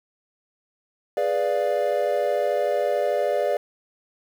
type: chord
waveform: triangle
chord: G# diminished seventh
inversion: none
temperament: equal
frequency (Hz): 415.3 / 493.9 / 587.3 / 698.5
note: G#4 / B4 / D5 / F5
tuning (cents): 0 / 0 / 0 / 0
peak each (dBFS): -26 / -25 / -21 / -26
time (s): 1.17-3.57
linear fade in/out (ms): 2
effects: 8-bit